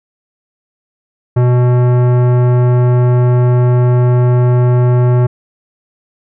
sine tone with tanh clipping, 123.47 Hz, B2, in tune, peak -9 dBFS, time 1.36-5.27 s, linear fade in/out 10 ms, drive 17 dB, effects none

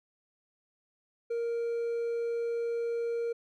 triangle tone with hard clipping, 467.1 Hz, A#4, 3 cents sharp, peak -30 dBFS, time 1.3-3.33 s, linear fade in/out 10 ms, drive 5 dB, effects none

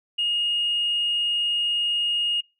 sine tone, 2858 Hz, F7, 39 cents sharp, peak -20 dBFS, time 0.18-2.41 s, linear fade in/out 10 ms, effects noise-tail reverb RT60 0.3 s tail -24 dB re dry + tanh soft clip ceiling -16 dBFS

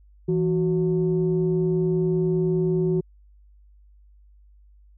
sine tone pair together, 164.81 / 370 Hz, E3 / F#4, 0 / 0 cents, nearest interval octave + major second, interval 1400 cents, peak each -21 dBFS, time 0.28-3.01 s, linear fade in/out 10 ms, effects tanh soft clip ceiling -13 dBFS + added 50 Hz sine -50 dBFS peak until 4.97 s

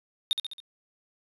triangle tone with echo, 3680 Hz, A#7, 23 cents flat, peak -20 dBFS, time 0.31-0.33 s, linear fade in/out 0 ms, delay 68 ms, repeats 4, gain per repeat -5 dB, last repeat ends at 0.602 s, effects resampled to 32000 Hz

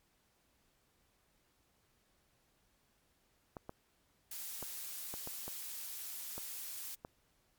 clicks, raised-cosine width 1 ms, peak -30 dBFS, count 8, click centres 3.568 / 3.694 / 4.627 / 5.14 / 5.274 / 5.48 / 6.38 / 7.049 s
blue noise, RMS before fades -44 dBFS, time 4.31-6.95 s, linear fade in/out 5 ms
effects pink hiss -74 dBFS RMS until 7.58 s + MP3 96 kbps

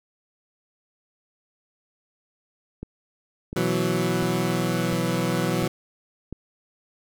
click train, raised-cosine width 3 ms, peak -20 dBFS, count 6, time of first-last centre 2.83-6.327 s, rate 1.43 Hz
20% pulse chord, B suspended fourth, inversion none, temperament equal, 123.47 / 164.81 / 185 Hz, B2 / E3 / F#3, 0 / 0 / 0 cents, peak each -23 / -21 / -21 dBFS, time 3.56-5.68 s, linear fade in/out 5 ms
effects none

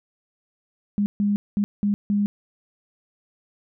sine tone bursts at uneven times, 204.2 Hz, G#3, 29 cents flat, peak -18 dBFS, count 5, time 0.98-1.06 / 1.2-1.36 / 1.57-1.64 / 1.83-1.94 / 2.1-2.26 s, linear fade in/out 0 ms, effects none

